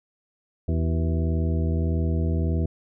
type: harmonic tone with a mistuned harmonic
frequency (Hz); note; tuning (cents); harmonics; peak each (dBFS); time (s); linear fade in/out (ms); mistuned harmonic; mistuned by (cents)
81.6; E2; -17; 1 / 2 / 3 / 4 / 5 / 6 / 8; -22 / -28 / -32 / -34 / -36 / -38 / -40; 0.68-2.66; 5; 5; -97
effects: none